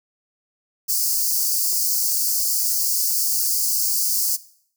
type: high-pass noise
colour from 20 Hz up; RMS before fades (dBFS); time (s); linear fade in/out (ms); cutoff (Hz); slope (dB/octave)
white; -21; 0.88-4.37; 20; 4500; 96
effects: noise-tail reverb RT60 0.6 s tail -18 dB re dry